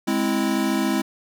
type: chord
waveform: square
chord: Ab augmented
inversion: none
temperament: equal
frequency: 207.7 / 261.6 / 329.6 Hz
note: Ab3 / C4 / E4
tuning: 0 / 0 / 0 cents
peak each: -25 dBFS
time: 0.07-1.02 s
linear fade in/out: 10 ms
effects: none